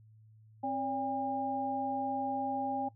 sine tone cluster, 265.3 / 570 / 807 Hz, C4 / C#5 / G#5, +24 / +48 / -50 cents, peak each -37 / -40 / -33 dBFS, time 0.63-2.89 s, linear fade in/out 10 ms, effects noise-tail reverb RT60 0.1 s tail -18 dB re dry + added 109 Hz sine -56 dBFS peak until 2.95 s

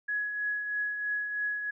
sine tone with tremolo, 1679 Hz, G#6, 18 cents sharp, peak -27 dBFS, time 0.08-1.71 s, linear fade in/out 10 ms, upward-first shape triangle, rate 3.1 Hz, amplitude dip 50%, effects none

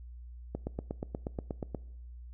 click train, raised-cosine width 2 ms, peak -21 dBFS, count 11, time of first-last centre 0.55-1.748 s, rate 8.35 Hz, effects noise-tail reverb RT60 0.9 s tail -22 dB re dry + added 60 Hz sine -44 dBFS peak until 2.33 s

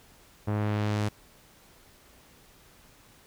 sawtooth tone with low-pass filter sweep, 105 Hz, G#2, 19 cents sharp, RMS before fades -28 dBFS, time 0.47-1.09 s, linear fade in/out 10 ms, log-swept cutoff 1200 to 9900 Hz, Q 0.73, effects pink hiss -57 dBFS RMS until 3.26 s

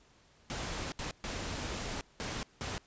pink noise bursts at uneven times, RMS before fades -38 dBFS, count 5, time 0.5-0.92 / 0.99-1.11 / 1.24-2.01 / 2.2-2.43 / 2.61-2.78 s, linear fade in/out 0 ms, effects pink hiss -64 dBFS RMS until 2.86 s + resampled to 16000 Hz

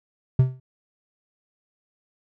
triangle tone with exponential decay, 129 Hz, C3, 24 cents flat, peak -8 dBFS, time 0.39-0.6 s, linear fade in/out 5 ms, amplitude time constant 45 ms, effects none

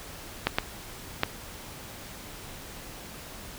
clicks, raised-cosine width 0.3 ms, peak -6 dBFS, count 3, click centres 0.47 / 0.585 / 1.234 s, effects pink hiss -43 dBFS RMS until 3.58 s

